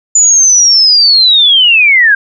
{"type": "linear sweep", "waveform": "sine", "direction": "down", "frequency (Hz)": [7040, 1568], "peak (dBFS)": -3, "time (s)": [0.15, 2.15], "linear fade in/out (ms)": 5, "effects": []}